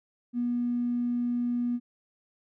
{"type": "tone with tanh clipping", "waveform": "triangle", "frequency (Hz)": 241.8, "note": "B3", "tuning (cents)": -36, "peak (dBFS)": -25, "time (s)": [0.33, 1.8], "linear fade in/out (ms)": 50, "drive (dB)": 2, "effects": []}